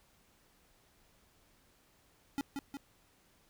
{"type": "tone with echo", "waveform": "square", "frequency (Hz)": 279.3, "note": "C#4", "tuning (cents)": 13, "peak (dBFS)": -33, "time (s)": [2.38, 2.41], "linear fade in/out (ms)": 0, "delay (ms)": 180, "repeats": 2, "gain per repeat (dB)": -4, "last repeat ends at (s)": 2.77, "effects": ["pink hiss -68 dBFS RMS until 3.49 s"]}